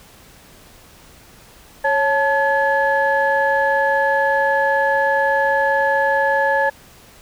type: tone cluster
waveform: sine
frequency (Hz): 551 / 876 / 1700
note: C#5 / A5 / G#6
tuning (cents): -11 / -8 / +40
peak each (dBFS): -18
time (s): 1.84-6.7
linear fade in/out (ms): 10
effects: tanh soft clip ceiling -6 dBFS + pink hiss -46 dBFS RMS until 7.21 s